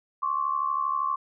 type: tone pair together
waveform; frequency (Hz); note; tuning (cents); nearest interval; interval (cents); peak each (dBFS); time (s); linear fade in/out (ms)
sine; 1065.4 / 1138; C6 / C#6; +31 / +45; minor second; 114; -27; 0.22-1.16; 10
effects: none